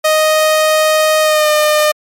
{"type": "tone with pitch glide", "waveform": "sawtooth", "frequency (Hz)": [622.3, 606.3], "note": ["D#5", "D#5"], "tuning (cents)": [0, -45], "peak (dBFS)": -5, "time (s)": [0.04, 1.92], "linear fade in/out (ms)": 10, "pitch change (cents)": -45, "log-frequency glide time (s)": [1.21, 1.49], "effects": ["MP3 64 kbps"]}